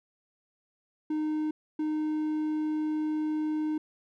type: tone bursts at uneven times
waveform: triangle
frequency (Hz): 307.7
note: D#4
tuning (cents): -19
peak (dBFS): -25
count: 2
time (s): 1.1-1.51 / 1.79-3.78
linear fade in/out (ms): 5
effects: none